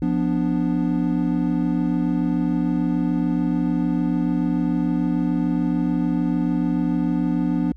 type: chord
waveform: triangle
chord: B diminished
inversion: second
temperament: equal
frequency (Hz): 174.61 / 246.9 / 293.7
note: F3 / B3 / D4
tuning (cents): 0 / 0 / 0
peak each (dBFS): -21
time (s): 0.02-7.72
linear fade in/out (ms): 2
effects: added 60 Hz sine -39 dBFS peak until 7.76 s